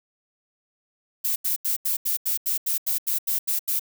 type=noise bursts; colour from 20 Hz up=violet; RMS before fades=-24 dBFS; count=13; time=1.24-3.796 s; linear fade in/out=10 ms; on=120 ms; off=83 ms; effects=none